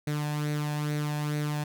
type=tone with flanger; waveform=sawtooth; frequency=149 Hz; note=D3; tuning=25 cents sharp; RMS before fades=-30 dBFS; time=0.07-1.64 s; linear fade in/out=5 ms; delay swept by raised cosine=0.48 to 1.2 ms; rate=2.3 Hz; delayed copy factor=+0.55; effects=none